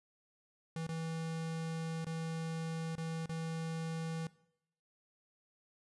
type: tone with dropouts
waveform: square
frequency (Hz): 162.8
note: E3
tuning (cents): -21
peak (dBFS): -38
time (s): 0.76-4.27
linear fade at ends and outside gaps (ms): 2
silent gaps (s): 0.868-0.89 / 2.046-2.067 / 2.954-2.98 / 3.259-3.293
effects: noise-tail reverb RT60 0.7 s tail -19 dB re dry + resampled to 24000 Hz